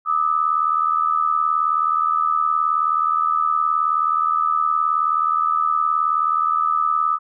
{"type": "tone pair together", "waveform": "sine", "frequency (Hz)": [1202.9, 1282], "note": ["D6", "E6"], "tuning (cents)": [41, -49], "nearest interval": "minor second", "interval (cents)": 110, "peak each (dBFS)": -19, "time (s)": [0.05, 7.19], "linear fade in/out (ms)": 50, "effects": []}